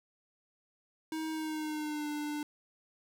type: tone with pitch glide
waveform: square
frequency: 316.7 to 297.2 Hz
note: D#4 to D4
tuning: +31 to +21 cents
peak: -35 dBFS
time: 1.12-2.43 s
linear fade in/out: 2 ms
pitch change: -110 cents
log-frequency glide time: 1.31-2.08 s
effects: none